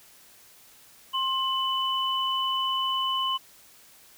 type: tone pair together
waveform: sine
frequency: 1058 / 2992 Hz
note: C6 / F#7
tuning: +19 / +19 cents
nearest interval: octave + tritone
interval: 1800 cents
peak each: -27 dBFS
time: 1.13-3.38 s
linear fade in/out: 20 ms
effects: white hiss -54 dBFS RMS until 4.17 s